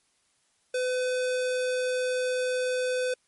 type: tone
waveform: square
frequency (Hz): 505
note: B4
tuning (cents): +39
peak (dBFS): -26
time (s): 0.74-3.14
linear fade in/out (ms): 5
effects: white hiss -69 dBFS RMS until 3.27 s + MP3 48 kbps